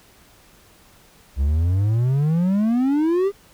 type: exponential sweep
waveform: triangle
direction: up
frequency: 65.41 to 409.8 Hz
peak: -14 dBFS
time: 1.36-3.32 s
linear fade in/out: 50 ms
effects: pink hiss -52 dBFS RMS until 3.53 s